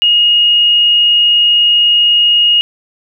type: tone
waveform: sine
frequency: 2868 Hz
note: F7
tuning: 45 cents sharp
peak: -6 dBFS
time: 0.02-2.61 s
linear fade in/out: 0 ms
effects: none